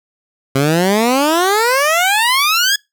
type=exponential sweep; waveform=15% pulse; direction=up; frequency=131.6 to 1698 Hz; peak=-5 dBFS; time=0.55-2.76 s; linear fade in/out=5 ms; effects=noise-tail reverb RT60 0.2 s tail -25 dB re dry